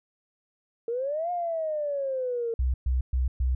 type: exponential two-way sweep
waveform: sine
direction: up then down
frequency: 453.8 to 717 to 453.8 Hz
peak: -26 dBFS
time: 0.88-2.54 s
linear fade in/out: 2 ms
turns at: 1.31 s
type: tone bursts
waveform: sine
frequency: 63.8 Hz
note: C2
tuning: 43 cents flat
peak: -21 dBFS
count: 4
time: 2.59-3.55 s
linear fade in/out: 5 ms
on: 150 ms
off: 120 ms
effects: tanh soft clip ceiling -17 dBFS